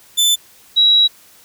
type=tone pair in turn; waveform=sawtooth / sine; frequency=3520 / 3878 Hz; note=A7 / B7; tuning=0 / -32 cents; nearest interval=major second; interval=168 cents; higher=second; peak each=-8 dBFS; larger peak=neither; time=0.17-0.36 / 0.76-1.08 s; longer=second; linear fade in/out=20 ms; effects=white hiss -47 dBFS RMS until 1.44 s